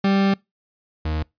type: tone pair in turn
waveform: 40% pulse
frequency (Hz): 196 / 77.78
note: G3 / D#2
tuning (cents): 0 / 0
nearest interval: octave + major third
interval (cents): 1600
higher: first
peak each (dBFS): -15 / -21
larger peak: first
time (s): 0.04-0.34 / 1.05-1.23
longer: first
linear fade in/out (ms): 5
effects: noise-tail reverb RT60 0.2 s tail -25 dB re dry + resampled to 11025 Hz